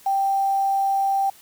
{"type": "tone with quantisation", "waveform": "sine", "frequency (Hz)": 784, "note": "G5", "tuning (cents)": 0, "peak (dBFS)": -18, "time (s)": [0.06, 1.3], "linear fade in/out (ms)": 5, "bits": 7, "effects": ["white hiss -50 dBFS RMS until 1.41 s"]}